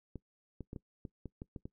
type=clicks; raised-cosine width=3 ms; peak=-30 dBFS; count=9; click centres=0.157 / 0.607 / 0.731 / 0.762 / 1.052 / 1.257 / 1.419 / 1.562 / 1.655 s; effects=noise-tail reverb RT60 0.1 s tail -21 dB re dry